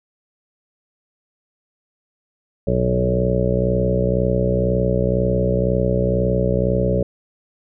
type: harmonic tone with a mistuned harmonic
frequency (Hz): 62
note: B1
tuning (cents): +7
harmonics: 1 / 2 / 3 / 4 / 5 / 6 / 7 / 8 / 9 / 10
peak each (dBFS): -24 / -22 / -22 / -33 / -31 / -29 / -23 / -32 / -22 / -32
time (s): 2.67-7.03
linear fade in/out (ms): 5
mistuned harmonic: 2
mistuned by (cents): -18
effects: none